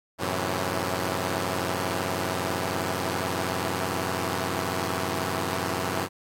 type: chord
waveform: 5% pulse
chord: F# half-diminished seventh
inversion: none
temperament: equal with one note detuned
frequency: 92.5 / 111.02 / 130.81 / 164.81 Hz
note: F#2 / A2 / C3 / E3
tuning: 0 / +16 / 0 / 0 cents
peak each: -18 / -23 / -22 / -21 dBFS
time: 0.18-6.09 s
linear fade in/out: 50 ms
effects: AAC 64 kbps